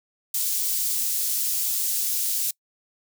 white high-pass noise, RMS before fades -25 dBFS, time 0.34-2.51 s, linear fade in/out 5 ms, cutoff 5500 Hz, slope 12 dB/octave, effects noise-tail reverb RT60 0.1 s tail -25 dB re dry

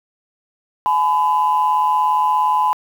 sine tone pair together, 848.9 / 1006 Hz, G#5 / B5, +38 / +32 cents, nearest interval minor third, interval 294 cents, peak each -17 / -14 dBFS, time 0.86-2.73 s, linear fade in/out 0 ms, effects tanh soft clip ceiling -7 dBFS + 7-bit

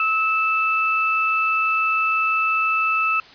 sine tone pair together, 1297 / 2637 Hz, E6 / E7, -28 / 0 cents, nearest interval octave, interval 1228 cents, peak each -20 dBFS, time 0-3.2 s, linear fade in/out 2 ms, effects white hiss -45 dBFS RMS until 3.34 s + resampled to 11025 Hz

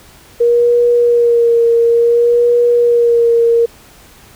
sine tone with vibrato, 472.4 Hz, A#4, 23 cents sharp, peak -7 dBFS, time 0.4-3.66 s, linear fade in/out 10 ms, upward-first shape sine, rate 0.57 Hz, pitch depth 26 cents each way, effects pink hiss -42 dBFS RMS until 4.35 s

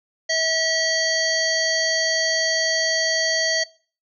harmonic tone, 646 Hz, E5, 35 cents flat, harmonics 1 / 3 / 5 / 7 / 9 / 10, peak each -25 / -24 / -31 / -24 / -30 / -31 dBFS, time 0.29-3.64 s, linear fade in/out 10 ms, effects noise-tail reverb RT60 0.4 s tail -21 dB re dry

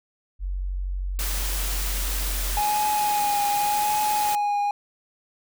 sine tone, 46.32 Hz, F#1, 3 cents sharp, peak -25 dBFS, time 0.39-2.62 s, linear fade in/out 50 ms
white noise, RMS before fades -30 dBFS, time 1.19-4.35 s, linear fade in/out 0 ms
triangle tone with vibrato, 830.6 Hz, G#5, in tune, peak -19 dBFS, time 2.57-4.71 s, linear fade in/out 2 ms, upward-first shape triangle, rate 0.86 Hz, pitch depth 30 cents each way
effects none

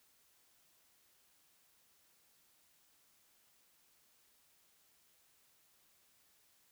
silence, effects white hiss -71 dBFS RMS until 6.71 s

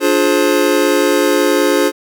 square chord, D half-diminished seventh, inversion none, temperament just, 293.7 / 352.4 / 422.9 / 528.6 Hz, D4 / F4 / Ab4 / C5, 0 / +16 / +31 / +18 cents, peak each -17 dBFS, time 0-1.92 s, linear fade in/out 50 ms, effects none

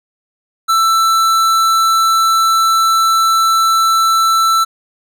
sine tone with hard clipping, 1330 Hz, E6, 15 cents sharp, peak -11 dBFS, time 0.68-4.65 s, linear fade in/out 20 ms, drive 16 dB, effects none

